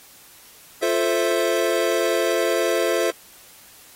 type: chord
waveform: square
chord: F major seventh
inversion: none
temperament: equal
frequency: 349.2 / 440 / 523.3 / 659.3 Hz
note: F4 / A4 / C5 / E5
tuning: 0 / 0 / 0 / 0 cents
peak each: -25 dBFS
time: 0.82-3.11 s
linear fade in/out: 10 ms
effects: white hiss -48 dBFS RMS until 3.95 s + AAC 48 kbps